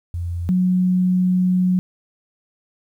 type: tone pair in turn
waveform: sine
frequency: 86.4 / 182.74 Hz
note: F2 / F#3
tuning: -18 / -21 cents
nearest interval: octave + minor second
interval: 1297 cents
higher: second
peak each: -22 / -14 dBFS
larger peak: second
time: 0.14-0.49 / 0.49-1.79 s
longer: second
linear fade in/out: 0 ms
effects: 9-bit